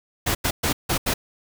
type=noise bursts at uneven times; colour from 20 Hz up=pink; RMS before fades=-22 dBFS; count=5; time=0.26-0.35 / 0.44-0.51 / 0.63-0.73 / 0.89-0.98 / 1.06-1.14 s; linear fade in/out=10 ms; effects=none